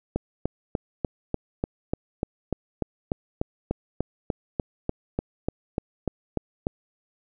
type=click train; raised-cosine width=2 ms; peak=-11 dBFS; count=23; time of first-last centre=0.16-6.669 s; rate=3.38 Hz; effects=none